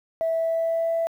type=tone with pitch glide; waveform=sine; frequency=655 to 663 Hz; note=E5 to E5; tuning=-11 to +10 cents; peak=-20 dBFS; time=0.21-1.07 s; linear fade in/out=0 ms; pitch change=+21 cents; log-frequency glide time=0.32-0.94 s; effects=tanh soft clip ceiling -17 dBFS + 9-bit